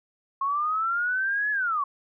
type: linear two-way sweep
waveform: sine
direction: up then down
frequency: 1081 to 1716 to 1088 Hz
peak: -23 dBFS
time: 0.41-1.84 s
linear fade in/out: 5 ms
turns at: 1.51 s
effects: none